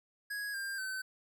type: tone with pitch steps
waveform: square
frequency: 1661.2 / 1594.5 / 1530.4 Hz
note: G#6 / G6 / G6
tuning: 0 / +29 / -42 cents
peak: -37 dBFS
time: 0.3-1.02 s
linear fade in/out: 10 ms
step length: 240 ms
effects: none